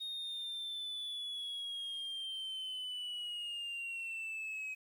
sine linear sweep, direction down, 3721 to 2532 Hz, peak -36 dBFS, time 0-4.75 s, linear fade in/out 20 ms, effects tanh soft clip ceiling -38 dBFS + 11-bit

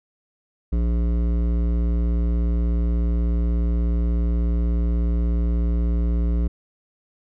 triangle tone with hard clipping, 58.27 Hz, A#1, in tune, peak -20 dBFS, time 0.72-6.48 s, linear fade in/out 10 ms, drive 17 dB, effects none

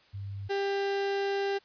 sine / 35% pulse tone pair in turn, 99.2 / 396.8 Hz, G2 / G4, +21 / +21 cents, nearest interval 2 octaves, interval 2400 cents, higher second, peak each -35 / -26 dBFS, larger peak second, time 0.13-0.49 / 0.49-1.59 s, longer second, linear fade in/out 20 ms, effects white hiss -61 dBFS RMS until 1.64 s + resampled to 11025 Hz

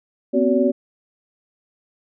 sine tone cluster, 243.5 / 264.5 / 375.9 / 571 Hz, B3 / C4 / F#4 / D5, -24 / +19 / +27 / -49 cents, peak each -20 dBFS, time 0.33-0.72 s, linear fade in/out 20 ms, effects none

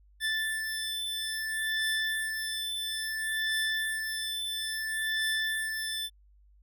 25% pulse beating tone pair, 1760 / 1760.59 Hz, A6 / A6, 0 / +1 cents, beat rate 0.59 Hz, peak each -29 dBFS, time 0.2-6.1 s, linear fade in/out 50 ms, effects added 50 Hz sine -57 dBFS peak until 6.62 s

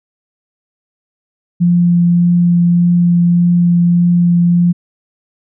sine tone with vibrato, 173.8 Hz, F3, 8 cents flat, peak -7 dBFS, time 1.6-4.73 s, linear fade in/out 20 ms, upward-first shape triangle, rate 1.7 Hz, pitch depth 9 cents each way, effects none

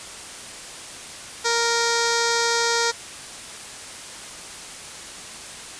5% pulse tone with notch filter, 466.2 Hz, A#4, in tune, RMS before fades -21 dBFS, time 1.44-2.92 s, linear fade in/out 20 ms, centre 2800 Hz, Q 1.3, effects white hiss -37 dBFS RMS until 5.79 s + resampled to 22050 Hz

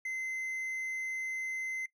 triangle tone, 2061 Hz, C7, 27 cents flat, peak -32 dBFS, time 0.05-1.86 s, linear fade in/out 5 ms, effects noise-tail reverb RT60 0.1 s tail -19 dB re dry

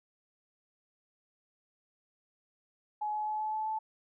sine tone with pitch steps, 845 / 850.4 / 855.8 / 861.3 / 866.8 / 872.3 Hz, G#5 / G#5 / A5 / A5 / A5 / A5, +30 / +41 / -48 / -37 / -26 / -15 cents, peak -31 dBFS, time 3.01-3.79 s, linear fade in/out 10 ms, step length 130 ms, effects none

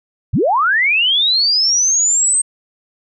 sine linear sweep, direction up, 65.5 to 8400 Hz, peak -11 dBFS, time 0.33-2.42 s, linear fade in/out 10 ms, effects none

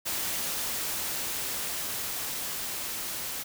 white noise with level ramp, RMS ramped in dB -31 to -35 dBFS, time 0.05-3.44 s, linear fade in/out 20 ms, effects none

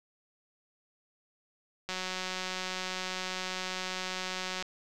click train, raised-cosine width 0.2 ms, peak -18 dBFS, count 507, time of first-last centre 1.89-4.625 s, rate 185 Hz, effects none

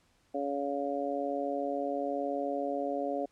harmonic tone, 141 Hz, C#3, 30 cents sharp, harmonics 2 / 3 / 4 / 5, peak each -36 / -38 / -34 / -36 dBFS, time 0.34-3.26 s, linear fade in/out 10 ms, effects pink hiss -69 dBFS RMS until 3.31 s + low-pass 9000 Hz 12 dB/octave

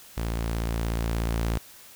sawtooth tone with level ramp, 56.7 Hz, A#1, 47 cents flat, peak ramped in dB -23 to -20 dBFS, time 0.17-1.58 s, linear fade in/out 5 ms, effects white hiss -49 dBFS RMS until 1.95 s

